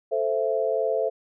sine chord, A minor, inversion none, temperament equal with one note detuned, 440 / 523.3 / 665.8 Hz, A4 / C5 / E5, 0 / 0 / +17 cents, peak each -26 dBFS, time 0.11-1.1 s, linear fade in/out 20 ms, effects none

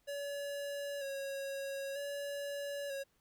square tone with vibrato, 559 Hz, C#5, 14 cents sharp, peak -39 dBFS, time 0.07-3.04 s, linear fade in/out 20 ms, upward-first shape square, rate 0.53 Hz, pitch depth 29 cents each way, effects pink hiss -75 dBFS RMS until 3.2 s

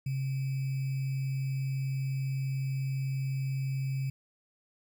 sine tone with sample-and-hold, 134.2 Hz, C3, 44 cents sharp, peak -29 dBFS, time 0.06-4.1 s, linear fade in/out 5 ms, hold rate 2450 Hz, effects none

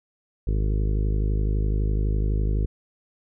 harmonic tone, 51.91 Hz, G#1, in tune, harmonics 1 / 2 / 3 / 4 / 5 / 6 / 7 / 8 / 9, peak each -21 / -28 / -33 / -38 / -40 / -40 / -39 / -40 / -43 dBFS, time 0.47-2.66 s, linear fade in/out 5 ms, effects none

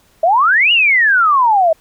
sine exponential two-way sweep, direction up then down, 626 to 2935 to 626 Hz, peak -8 dBFS, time 0.23-1.73 s, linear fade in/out 5 ms, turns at 0.72 s, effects pink hiss -53 dBFS RMS until 1.8 s

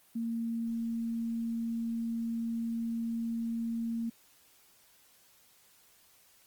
sine tone, 230 Hz, A#3, 23 cents flat, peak -31 dBFS, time 0.15-4.1 s, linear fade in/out 10 ms, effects white hiss -63 dBFS RMS until 6.46 s + Opus 24 kbps

